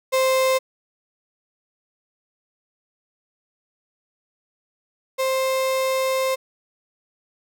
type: tone pair in turn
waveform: 35% pulse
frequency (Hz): 523.3 / 525.8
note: C5 / C5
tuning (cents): 0 / +8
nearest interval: unison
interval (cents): 8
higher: second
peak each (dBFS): -15 / -18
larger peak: first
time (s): 0.12-0.59 / 5.18-6.36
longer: second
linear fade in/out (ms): 20
effects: none